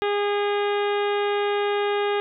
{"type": "harmonic tone", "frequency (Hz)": 409, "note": "G#4", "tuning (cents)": -26, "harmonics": [1, 2, 3, 4, 5, 6, 7, 8, 9], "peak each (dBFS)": [-22, -28, -32, -34, -36, -38, -39, -40, -41], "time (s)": [0.02, 2.2], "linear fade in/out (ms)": 0, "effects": []}